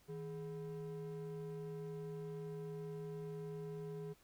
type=ring-modulated tone; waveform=triangle; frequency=288.2 Hz; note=D4; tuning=33 cents flat; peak=-38 dBFS; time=0.08-4.14 s; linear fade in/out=20 ms; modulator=129 Hz; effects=pink hiss -69 dBFS RMS until 4.23 s